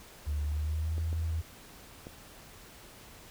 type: tone with pitch glide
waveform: sine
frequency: 73.7 to 81.3 Hz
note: D2 to E2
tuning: +7 to -23 cents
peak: -29 dBFS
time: 0.26-1.42 s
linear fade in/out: 20 ms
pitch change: +170 cents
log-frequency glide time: 0.44-1.01 s
type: clicks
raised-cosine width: 2 ms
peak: -30 dBFS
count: 3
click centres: 0.981 / 1.129 / 2.069 s
effects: pink hiss -52 dBFS RMS until 3.3 s